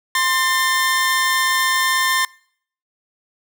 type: tone pair together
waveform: sawtooth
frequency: 1046.5 / 1796 Hz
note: C6 / A6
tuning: 0 / +35 cents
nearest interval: major sixth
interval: 935 cents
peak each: -15 / -15 dBFS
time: 0.15-2.25 s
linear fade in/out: 2 ms
effects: noise-tail reverb RT60 0.6 s tail -24 dB re dry